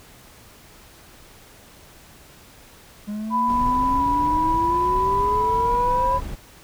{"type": "exponential sweep", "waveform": "triangle", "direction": "up", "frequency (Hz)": [205.2, 547], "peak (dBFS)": -24, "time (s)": [3.07, 6.19], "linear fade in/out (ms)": 20}
{"type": "tone with vibrato", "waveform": "sine", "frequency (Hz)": 987.8, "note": "B5", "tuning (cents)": 0, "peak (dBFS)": -18, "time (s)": [3.3, 6.21], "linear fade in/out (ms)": 50, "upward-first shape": "square", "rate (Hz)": 0.71, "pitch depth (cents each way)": 12}
{"type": "noise", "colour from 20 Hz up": "brown", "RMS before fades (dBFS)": -30, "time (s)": [3.48, 6.36], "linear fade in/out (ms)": 20}
{"effects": ["pink hiss -48 dBFS RMS until 6.63 s"]}